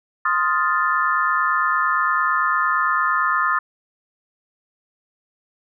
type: chord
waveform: sine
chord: F dominant seventh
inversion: second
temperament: equal with one note detuned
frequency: 1046.5 / 1248.1 / 1396.9 / 1760 Hz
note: C6 / Eb6 / F6 / A6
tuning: 0 / +5 / 0 / 0 cents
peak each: -23 / -20 / -24 / -23 dBFS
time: 0.25-3.59 s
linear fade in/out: 5 ms
effects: none